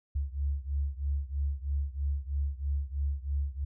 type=beating tone pair; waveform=sine; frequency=69.3 / 72.4 Hz; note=C#2 / D2; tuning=0 / -24 cents; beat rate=3.1 Hz; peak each=-31 / -33 dBFS; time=0.15-3.65 s; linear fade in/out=10 ms; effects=none